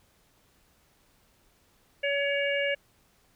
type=harmonic tone; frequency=564 Hz; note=C#5; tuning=30 cents sharp; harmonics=1 / 3 / 4 / 5; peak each=-28 / -32 / -31 / -34 dBFS; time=2.03-2.75 s; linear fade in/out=10 ms; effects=pink hiss -65 dBFS RMS until 3.35 s